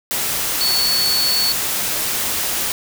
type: tone in noise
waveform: sine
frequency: 4435 Hz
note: C#8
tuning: in tune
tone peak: -16 dBFS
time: 0.61-1.52 s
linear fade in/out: 0 ms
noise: white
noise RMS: -21 dBFS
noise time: 0.11-2.72 s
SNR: +2 dB
effects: none